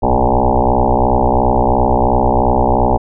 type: tone with frequency modulation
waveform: sine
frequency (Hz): 413.3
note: G#4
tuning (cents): -8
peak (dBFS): -9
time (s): 0.02-2.98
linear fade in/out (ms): 20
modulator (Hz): 62.9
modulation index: 7.7
effects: none